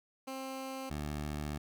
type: tone pair in turn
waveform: 15% pulse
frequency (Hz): 265.1 / 74.39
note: C4 / D2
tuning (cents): +23 / +23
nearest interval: octave + minor seventh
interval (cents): 2200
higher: first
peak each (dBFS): -33 / -30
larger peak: second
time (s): 0.27-0.9 / 0.9-1.58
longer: second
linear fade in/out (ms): 10
effects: none